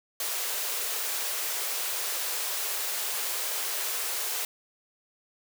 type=high-pass noise; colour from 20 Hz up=white; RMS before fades=-31 dBFS; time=0.2-4.45 s; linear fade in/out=2 ms; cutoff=380 Hz; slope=48 dB/octave; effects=none